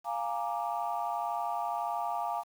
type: chord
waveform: sine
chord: Bb dominant seventh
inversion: second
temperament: equal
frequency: 698.5 / 830.6 / 932.3 / 1174.7 Hz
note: F5 / Ab5 / Bb5 / D6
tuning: 0 / 0 / 0 / 0 cents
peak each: -34 / -35 / -36 / -38 dBFS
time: 0.04-2.44 s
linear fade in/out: 50 ms
effects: tanh soft clip ceiling -22 dBFS + 9-bit